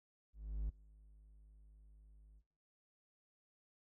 triangle tone with ADSR envelope, 51.91 Hz, G#1, in tune, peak -33 dBFS, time 0.33-2.43 s, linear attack 360 ms, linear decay 12 ms, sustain -24 dB, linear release 55 ms, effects noise-tail reverb RT60 0.6 s tail -25 dB re dry

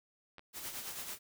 clicks, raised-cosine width 0.3 ms, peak -33 / -37 dBFS, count 2, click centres 0.383 / 0.394 s
white noise with tremolo, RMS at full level -41 dBFS, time 0.53-1.19 s, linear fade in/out 50 ms, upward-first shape sine, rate 9.1 Hz, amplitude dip 50%
effects none

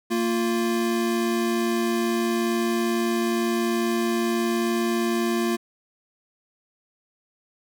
square tone pair together, 229.7 / 349.2 Hz, A#3 / F4, -25 / 0 cents, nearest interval perfect fifth, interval 725 cents, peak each -25 dBFS, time 0.1-5.57 s, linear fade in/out 20 ms, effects none

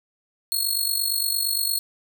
15% pulse tone with amplitude modulation, 4317 Hz, C#8, 47 cents flat, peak -12 dBFS, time 0.52-1.79 s, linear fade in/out 0 ms, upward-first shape sine, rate 48.7 Hz, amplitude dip 70%, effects none

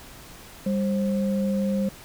sine tone pair together, 198.4 / 529.7 Hz, G3 / C5, +21 / +21 cents, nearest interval octave + perfect fourth, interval 1700 cents, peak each -22 / -29 dBFS, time 0.66-1.89 s, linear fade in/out 5 ms, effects pink hiss -45 dBFS RMS until 2.04 s

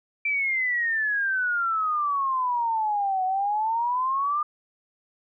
sine exponential two-way sweep, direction down then up, 2349 to 740 to 1215 Hz, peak -22 dBFS, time 0.25-4.43 s, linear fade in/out 5 ms, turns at 3.24 s, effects none

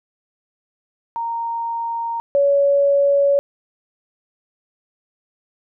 sine tone pair in turn, 927 / 562.9 Hz, A#5 / C#5, -10 / +26 cents, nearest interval major sixth, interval 864 cents, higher first, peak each -21 / -12 dBFS, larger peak second, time 1.16-2.2 / 2.35-3.39 s, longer neither, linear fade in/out 0 ms, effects none

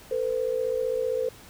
sine tone pair together, 452.6 / 508 Hz, A4 / B4, +49 / +49 cents, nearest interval major second, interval 200 cents, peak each -28 / -26 dBFS, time 0.11-1.29 s, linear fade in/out 5 ms, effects pink hiss -49 dBFS RMS until 1.49 s

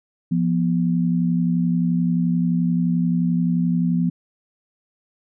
sine tone pair together, 172.6 / 244.1 Hz, F3 / B3, -20 / -20 cents, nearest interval tritone, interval 600 cents, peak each -18 / -22 dBFS, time 0.31-4.1 s, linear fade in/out 10 ms, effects none

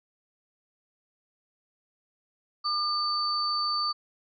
sine tone pair together, 1206 / 4553 Hz, D6 / C#8, +46 / +45 cents, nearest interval octave + major seventh, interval 2299 cents, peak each -28 dBFS, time 2.64-3.93 s, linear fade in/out 20 ms, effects none

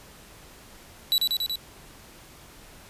45% pulse tone with echo, 3939 Hz, B7, 5 cents flat, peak -19 dBFS, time 1.12-1.18 s, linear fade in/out 0 ms, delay 94 ms, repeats 4, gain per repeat -2 dB, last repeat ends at 1.556 s, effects pink hiss -49 dBFS RMS until 2.89 s + resampled to 32000 Hz

